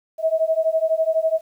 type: beating tone pair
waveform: sine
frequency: 637 / 649 Hz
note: D#5 / E5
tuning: +41 / -27 cents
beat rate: 12 Hz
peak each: -20 / -20 dBFS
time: 0.18-1.41 s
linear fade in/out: 50 ms
effects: 9-bit